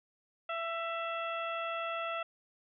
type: harmonic tone with a mistuned harmonic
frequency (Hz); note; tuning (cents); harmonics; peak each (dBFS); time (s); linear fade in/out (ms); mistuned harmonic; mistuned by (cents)
667; E5; +20; 1 / 2 / 3 / 4 / 5; -38 / -37 / -46 / -42 / -48; 0.49-2.23; 5; 3; -20
effects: none